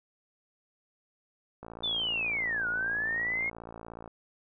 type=click train; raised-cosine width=1 ms; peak=-29 dBFS; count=140; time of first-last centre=1.63-4.077 s; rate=56.8 Hz
type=linear two-way sweep; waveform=sine; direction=down then up; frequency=3575 to 1414 to 2173 Hz; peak=-28 dBFS; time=1.83-3.5 s; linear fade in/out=10 ms; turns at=2.68 s
effects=none